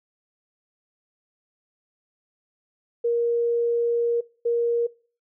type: tone pair in turn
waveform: sine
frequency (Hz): 470.7 / 470.7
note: A#4 / A#4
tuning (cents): +17 / +17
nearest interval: unison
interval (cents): 0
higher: neither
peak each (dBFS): -19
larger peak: neither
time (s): 3.04-4.21 / 4.45-4.87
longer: first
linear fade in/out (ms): 10
effects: noise-tail reverb RT60 0.4 s tail -22 dB re dry